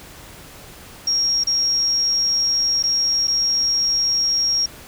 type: tone with dropouts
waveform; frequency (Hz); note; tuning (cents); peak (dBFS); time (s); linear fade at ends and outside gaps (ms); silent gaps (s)
sine; 5588; F8; 0; -16; 1.07-4.66; 5; 1.438-1.47 / 2.827-2.837 / 3.273-3.279
effects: pink hiss -41 dBFS RMS until 4.87 s